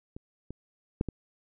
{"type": "clicks", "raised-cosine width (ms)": 3, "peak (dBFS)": [-28, -26, -13, -20], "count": 4, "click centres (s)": [0.165, 0.506, 1.011, 1.087], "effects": []}